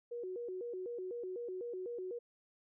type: tone with vibrato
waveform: sine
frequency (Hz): 420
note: G#4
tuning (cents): +19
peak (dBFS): -39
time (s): 0.11-2.19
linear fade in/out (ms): 10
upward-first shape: square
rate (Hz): 4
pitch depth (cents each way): 220
effects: none